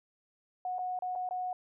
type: tone with dropouts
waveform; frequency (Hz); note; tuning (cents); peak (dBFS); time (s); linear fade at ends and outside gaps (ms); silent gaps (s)
sine; 732; F#5; -19; -32; 0.65-1.53; 2; 0.784-0.79 / 0.99-1.022 / 1.153-1.158 / 1.29-1.309
effects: none